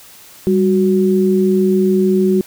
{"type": "tone pair together", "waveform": "sine", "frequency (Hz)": [196.57, 370], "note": ["G3", "F#4"], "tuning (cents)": [5, 0], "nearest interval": "major seventh", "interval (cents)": 1095, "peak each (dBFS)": -13, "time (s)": [0.47, 2.41], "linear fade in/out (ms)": 0, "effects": ["white hiss -41 dBFS RMS until 2.46 s"]}